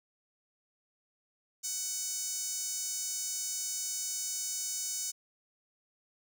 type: tone with high-pass filter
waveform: sawtooth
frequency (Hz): 748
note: F#5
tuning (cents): +19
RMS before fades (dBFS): -36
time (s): 1.63-5.12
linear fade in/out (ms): 20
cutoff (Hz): 6400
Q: 3.4
effects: none